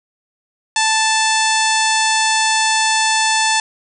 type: harmonic tone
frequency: 880 Hz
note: A5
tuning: in tune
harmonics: 1 / 2 / 3 / 4 / 5 / 6 / 7 / 8 / 9 / 10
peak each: -17 / -20 / -22 / -23 / -24 / -25 / -25 / -26 / -27 / -27 dBFS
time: 0.76-3.6 s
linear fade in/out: 2 ms
effects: none